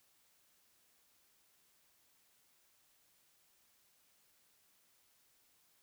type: silence
effects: white hiss -72 dBFS RMS until 5.82 s